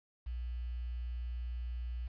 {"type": "tone with quantisation", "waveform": "sine", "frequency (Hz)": 60.1, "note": "B1", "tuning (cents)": -46, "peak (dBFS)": -36, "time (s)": [0.26, 2.08], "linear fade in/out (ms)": 10, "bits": 10, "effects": ["resampled to 11025 Hz"]}